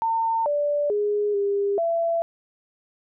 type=tone with pitch steps; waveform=sine; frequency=906 / 584 / 414.4 / 402 / 671 Hz; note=A#5 / D5 / G#4 / G4 / E5; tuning=-50 / -10 / -4 / +44 / +31 cents; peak=-20 dBFS; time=0.02-2.22 s; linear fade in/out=0 ms; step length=440 ms; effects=none